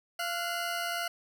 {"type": "tone pair together", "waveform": "20% pulse", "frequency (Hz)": [689, 1459.9], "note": ["F5", "F#6"], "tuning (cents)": [-24, -24], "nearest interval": "octave + minor second", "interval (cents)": 1300, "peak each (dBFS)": [-28, -31], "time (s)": [0.19, 1.08], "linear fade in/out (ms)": 5, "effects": []}